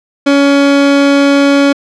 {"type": "tone", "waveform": "30% pulse", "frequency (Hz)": 280.9, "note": "C#4", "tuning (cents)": 23, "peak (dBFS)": -3, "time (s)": [0.26, 1.73], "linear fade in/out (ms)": 10, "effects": ["low-pass 5000 Hz 12 dB/octave"]}